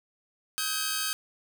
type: tone cluster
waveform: 10% pulse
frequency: 1269 / 1541 / 1614 / 4549 Hz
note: D#6 / G6 / G#6 / C#8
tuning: +34 / -30 / -50 / +44 cents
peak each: -26 dBFS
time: 0.58-1.13 s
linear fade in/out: 0 ms
effects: none